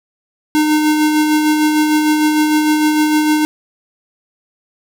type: tone with tremolo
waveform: square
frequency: 305.1 Hz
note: D#4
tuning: 34 cents flat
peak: -10 dBFS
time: 0.55-3.45 s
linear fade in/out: 0 ms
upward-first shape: sine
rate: 6.6 Hz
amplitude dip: 35%
effects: none